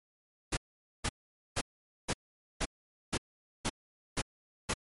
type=noise bursts; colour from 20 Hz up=pink; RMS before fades=-31 dBFS; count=9; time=0.52-4.739 s; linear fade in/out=10 ms; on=51 ms; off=470 ms; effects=MP3 48 kbps